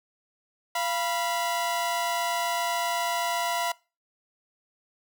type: tone pair together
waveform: sawtooth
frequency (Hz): 689.3 / 980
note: F5 / B5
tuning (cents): -23 / -14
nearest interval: tritone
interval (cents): 609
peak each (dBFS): -25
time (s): 0.75-3.72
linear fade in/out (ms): 5
effects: noise-tail reverb RT60 0.3 s tail -22 dB re dry